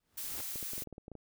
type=noise with exponential growth; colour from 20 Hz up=pink; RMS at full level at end=-45 dBFS; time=0-0.41 s; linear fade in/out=2 ms; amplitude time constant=88 ms
type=noise; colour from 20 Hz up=blue; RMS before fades=-40 dBFS; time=0.17-0.84 s; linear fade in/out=10 ms
type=clicks; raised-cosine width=2 ms; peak=-33 dBFS; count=11; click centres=0.558 / 0.628 / 0.734 / 0.78 / 0.822 / 0.873 / 0.927 / 0.981 / 1.081 / 1.117 / 1.153 s
effects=none